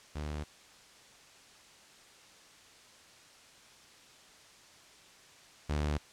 sawtooth tone pair in turn, 75.1 / 74.32 Hz, D2 / D2, +39 / +21 cents, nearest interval unison, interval 18 cents, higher first, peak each -32 / -26 dBFS, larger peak second, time 0.15-0.44 / 5.69-5.98 s, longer neither, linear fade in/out 10 ms, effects white hiss -57 dBFS RMS until 6.12 s + low-pass 7000 Hz 12 dB/octave

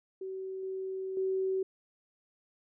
sine tone with level steps, 380 Hz, F#4, 46 cents sharp, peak -36 / -34 / -28 dBFS, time 0.21-1.63 s, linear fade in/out 5 ms, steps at 0.63 / 1.17 s, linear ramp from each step 2 ms, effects none

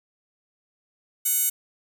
15% pulse tone with high-pass filter, 740 Hz, F#5, in tune, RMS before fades -23 dBFS, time 1.25-1.5 s, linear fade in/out 10 ms, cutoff 9700 Hz, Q 1.2, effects none

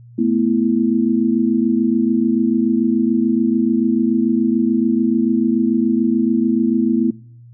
sine chord, A suspended second, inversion none, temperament equal with one note detuned, 220 / 246.9 / 331 Hz, A3 / B3 / E4, 0 / 0 / +7 cents, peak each -18 / -17 / -19 dBFS, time 0.18-7.11 s, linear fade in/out 10 ms, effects noise-tail reverb RT60 0.6 s tail -24 dB re dry + added 119 Hz sine -39 dBFS peak until 7.53 s

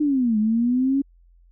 sine linear two-way sweep, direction down then up, 306.4 to 210 to 279.8 Hz, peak -17 dBFS, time 0-1.02 s, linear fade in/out 10 ms, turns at 0.38 s, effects added 43 Hz sine -51 dBFS peak until 1.51 s

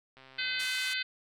click train, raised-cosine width 0.3 ms, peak -37 dBFS, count 64, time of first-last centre 0.17-0.647 s, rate 132 Hz
harmonic tone, 510 Hz, C5, 44 cents flat, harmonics 3 / 4 / 5 / 6 / 7 / 8 / 9, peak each -36 / -37 / -38 / -39 / -39 / -40 / -41 dBFS, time 0.38-1.03 s, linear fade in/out 10 ms
white band-pass noise, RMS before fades -42 dBFS, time 0.59-0.94 s, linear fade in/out 10 ms, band 1000 to 9800 Hz, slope 24 dB/octave
effects none

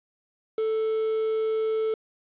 triangle tone, 440 Hz, A4, in tune, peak -21 dBFS, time 0.58-1.94 s, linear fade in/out 2 ms, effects resampled to 8000 Hz + 8-bit

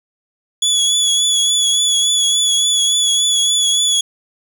25% pulse tone with vibrato, 3400 Hz, G#7, 40 cents sharp, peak -8 dBFS, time 0.62-4.01 s, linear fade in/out 5 ms, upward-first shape triangle, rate 3.5 Hz, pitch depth 37 cents each way, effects none

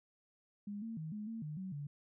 sine tone with pitch steps, 204.5 / 226.4 / 157.7 / 210.6 / 225.9 / 151.5 / 188.6 / 144.4 Hz, G#3 / A3 / D#3 / G#3 / A3 / D#3 / F#3 / D3, -26 / +50 / +24 / +24 / +46 / -46 / +33 / -29 cents, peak -40 dBFS, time 0.67-1.87 s, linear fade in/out 5 ms, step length 150 ms, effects none

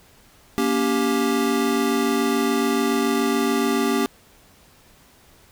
square chord, G diminished, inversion first, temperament just, 235.2 / 282.2 / 392 Hz, Bb3 / Db4 / G4, +16 / +31 / 0 cents, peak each -24 dBFS, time 0.58-4.06 s, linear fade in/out 0 ms, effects pink hiss -53 dBFS RMS until 5.51 s

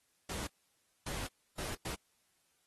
pink noise bursts at uneven times, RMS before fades -41 dBFS, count 4, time 0.29-0.47 / 1.06-1.27 / 1.58-1.75 / 1.85-1.95 s, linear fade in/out 5 ms, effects white hiss -75 dBFS RMS until 2.66 s + AAC 32 kbps

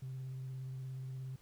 sine tone with vibrato, 130.81 Hz, C3, in tune, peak -39 dBFS, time 0.02-1.36 s, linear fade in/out 5 ms, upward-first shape square, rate 17 Hz, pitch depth 16 cents each way, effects tanh soft clip ceiling -38 dBFS + pink hiss -67 dBFS RMS until 1.41 s

